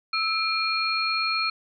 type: tone cluster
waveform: sine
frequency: 1312 / 2397 / 4268 Hz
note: E6 / D7 / C8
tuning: -9 / +35 / +34 cents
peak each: -27 dBFS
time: 0.13-1.5 s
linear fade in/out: 5 ms
effects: none